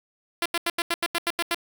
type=tone bursts; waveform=5% pulse; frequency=340.9 Hz; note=F4; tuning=42 cents flat; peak=-11 dBFS; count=10; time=0.42-1.546 s; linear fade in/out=2 ms; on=37 ms; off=84 ms; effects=8-bit